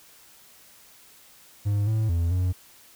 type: tone with pitch steps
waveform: triangle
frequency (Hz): 102.4 / 109.7 / 84.5 / 90.9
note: G#2 / A2 / E2 / F#2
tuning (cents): -24 / -5 / +43 / -30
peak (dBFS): -19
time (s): 1.65-2.53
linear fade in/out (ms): 20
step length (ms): 220
effects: white hiss -53 dBFS RMS until 2.95 s